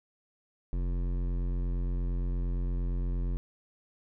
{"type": "tone with hard clipping", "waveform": "triangle", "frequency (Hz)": 44.33, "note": "F1", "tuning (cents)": 27, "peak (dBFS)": -30, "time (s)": [0.73, 3.37], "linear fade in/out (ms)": 0, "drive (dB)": 18, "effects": []}